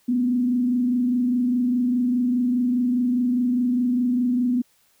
sine tone with frequency modulation, 246.9 Hz, B3, in tune, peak -18 dBFS, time 0.08-4.62 s, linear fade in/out 10 ms, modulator 24.9 Hz, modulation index 0.44, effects white hiss -62 dBFS RMS until 5 s

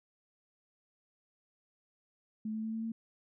sine tone with pitch steps, 216.9 / 219.2 / 221.5 / 223.8 / 226.1 Hz, A3 / A3 / A3 / A3 / A3, -25 / -6 / +12 / +30 / +47 cents, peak -34 dBFS, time 2.45-2.92 s, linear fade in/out 5 ms, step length 94 ms, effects none

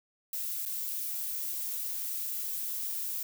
violet noise with dropouts, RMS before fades -35 dBFS, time 0.33-3.23 s, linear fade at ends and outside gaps 2 ms, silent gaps 0.653-0.66 s, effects none

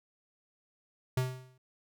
square tone with exponential decay, 128.4 Hz, C3, 32 cents flat, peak -26 dBFS, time 1.17-1.58 s, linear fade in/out 5 ms, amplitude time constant 87 ms, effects none

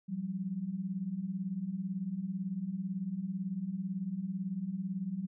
sine beating tone pair, 174.61 / 192.61 Hz, F3 / G3, 0 / -30 cents, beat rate 18 Hz, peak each -39 / -35 dBFS, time 0.08-5.27 s, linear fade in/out 20 ms, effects none

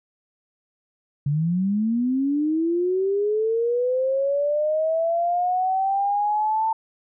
sine linear sweep, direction up, 138.59 to 896 Hz, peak -19 dBFS, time 1.26-6.73 s, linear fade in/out 5 ms, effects none

